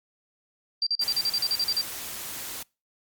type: tone bursts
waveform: sine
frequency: 4712 Hz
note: D8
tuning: 5 cents sharp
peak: -22 dBFS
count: 12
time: 0.82-1.813 s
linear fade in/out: 2 ms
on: 47 ms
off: 39 ms
type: noise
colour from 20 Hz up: white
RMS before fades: -36 dBFS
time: 1.01-2.63 s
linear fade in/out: 5 ms
effects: noise-tail reverb RT60 0.3 s tail -26 dB re dry + Opus 48 kbps